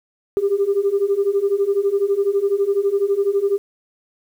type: beating tone pair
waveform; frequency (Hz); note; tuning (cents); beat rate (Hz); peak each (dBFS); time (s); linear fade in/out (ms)
sine; 392 / 404; G4 / G#4; 0 / -48; 12; -19 / -17; 0.37-3.58; 0
effects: tanh soft clip ceiling -9 dBFS + 8-bit